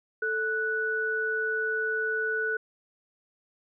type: tone pair together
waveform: sine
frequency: 440 / 1480 Hz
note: A4 / F#6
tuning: 0 / 0 cents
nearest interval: octave + major sixth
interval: 2100 cents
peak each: -31 / -27 dBFS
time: 0.22-2.57 s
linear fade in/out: 5 ms
effects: none